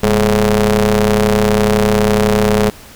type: ring-modulated tone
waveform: sawtooth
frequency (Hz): 110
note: A2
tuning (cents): 0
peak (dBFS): -3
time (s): 0.03-2.7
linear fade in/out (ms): 5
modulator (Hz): 314
effects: pink hiss -38 dBFS RMS until 2.95 s